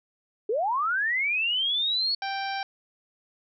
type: linear sweep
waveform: sine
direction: up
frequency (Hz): 392 to 4435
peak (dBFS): -23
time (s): 0.49-2.15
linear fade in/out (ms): 5
type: harmonic tone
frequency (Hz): 784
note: G5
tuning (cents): 0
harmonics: 1 / 2 / 3 / 4 / 5 / 6 / 7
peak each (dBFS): -30 / -35 / -38 / -42 / -42 / -43 / -42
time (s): 2.22-2.63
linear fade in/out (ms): 2
effects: none